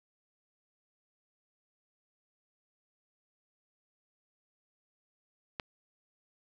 click, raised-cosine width 0.3 ms, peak -19 dBFS, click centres 5.598 s, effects none

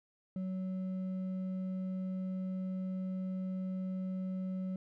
sine tone with hard clipping, 186.8 Hz, F#3, 17 cents sharp, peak -36 dBFS, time 0.36-4.76 s, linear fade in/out 2 ms, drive 4 dB, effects none

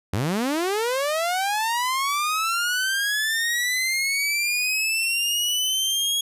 sawtooth linear sweep, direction up, 85.5 to 3322 Hz, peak -18 dBFS, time 0.13-6.21 s, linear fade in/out 5 ms, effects resampled to 32000 Hz

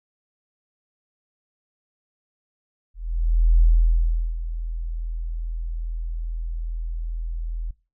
sine tone with ADSR envelope, 41.2 Hz, E1, in tune, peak -11 dBFS, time 2.94-7.71 s, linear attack 670 ms, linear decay 740 ms, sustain -14 dB, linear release 6 ms, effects noise-tail reverb RT60 0.3 s tail -21 dB re dry

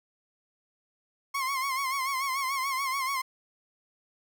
30% pulse tone with vibrato, 1075 Hz, C6, 47 cents sharp, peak -25 dBFS, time 1.34-3.22 s, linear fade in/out 10 ms, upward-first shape sine, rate 6.9 Hz, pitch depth 77 cents each way, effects none

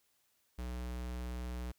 square tone, 61.3 Hz, B1, 12 cents flat, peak -39 dBFS, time 0.58-1.72 s, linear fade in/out 10 ms, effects white hiss -75 dBFS RMS until 1.78 s

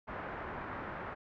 white low-pass noise, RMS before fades -42 dBFS, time 0.07-1.15 s, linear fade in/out 20 ms, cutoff 1600 Hz, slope 24 dB/octave, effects none

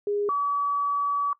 sine tone pair in turn, 410.2 / 1142.6 Hz, G#4 / D6, -21 / -48 cents, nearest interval octave + tritone, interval 1773 cents, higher second, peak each -23 / -22 dBFS, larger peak second, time 0.07-0.29 / 0.29-1.33 s, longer second, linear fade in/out 2 ms, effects noise-tail reverb RT60 0.1 s tail -20 dB re dry

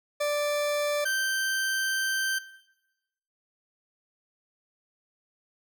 40% pulse tone pair in turn, 587.3 / 1559.8 Hz, D5 / G6, 0 / -9 cents, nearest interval octave + perfect fourth, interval 1691 cents, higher second, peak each -24 dBFS, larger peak neither, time 0.2-1.05 / 1.05-2.39 s, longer second, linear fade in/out 10 ms, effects noise-tail reverb RT60 1.0 s tail -18 dB re dry

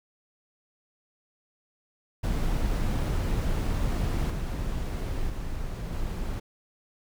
brown noise with level steps, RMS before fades -26 / -30 / -33 / -31 dBFS, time 2.23-6.4 s, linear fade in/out 10 ms, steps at 4.3 / 5.29 / 5.92 s, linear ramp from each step 10 ms, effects none

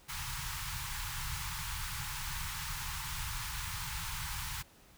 pink band-stop noise, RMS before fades -39 dBFS, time 0.08-4.63 s, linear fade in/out 20 ms, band 160 to 840 Hz, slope 96 dB/octave, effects pink hiss -61 dBFS RMS until 4.97 s

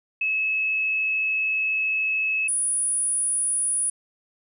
sine tone pair in turn, 2587 / 9767 Hz, E7 / D#9, -33 / -33 cents, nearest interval octave + major seventh, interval 2300 cents, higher second, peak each -21 dBFS, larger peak neither, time 0.21-2.48 / 2.48-3.9 s, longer first, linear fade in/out 5 ms, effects none

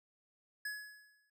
square tone with exponential decay, 1690 Hz, G#6, 30 cents sharp, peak -37 dBFS, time 0.65-1.3 s, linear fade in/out 5 ms, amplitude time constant 140 ms, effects none

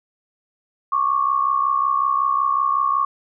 sine tone pair together, 1100.6 / 1166 Hz, C#6 / D6, -13 / -13 cents, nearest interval minor second, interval 100 cents, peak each -18 / -21 dBFS, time 0.92-3.05 s, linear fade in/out 5 ms, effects none

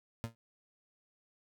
30% pulse tone with exponential decay, 114.7 Hz, A#2, 28 cents flat, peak -29 dBFS, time 0.24-0.35 s, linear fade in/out 0 ms, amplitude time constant 23 ms, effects none

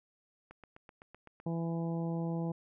click train, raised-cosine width 0.5 ms, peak -36 dBFS, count 8, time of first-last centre 0.51-1.401 s, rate 7.86 Hz
harmonic tone, 166.5 Hz, E3, 18 cents sharp, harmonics 1 / 2 / 3 / 4 / 5 / 6, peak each -33 / -40 / -43 / -47 / -47 / -54 dBFS, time 1.46-2.52 s, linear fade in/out 5 ms
effects none

